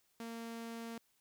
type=tone; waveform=sawtooth; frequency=230 Hz; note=A#3; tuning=23 cents flat; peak=-39 dBFS; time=0.2-0.98 s; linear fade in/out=2 ms; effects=white hiss -75 dBFS RMS until 1.2 s